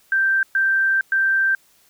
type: tone bursts at uneven times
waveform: sine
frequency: 1568 Hz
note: G6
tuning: in tune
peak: -15 dBFS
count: 3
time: 0.12-0.43 / 0.55-1.01 / 1.12-1.55 s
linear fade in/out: 2 ms
effects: white hiss -57 dBFS RMS until 1.89 s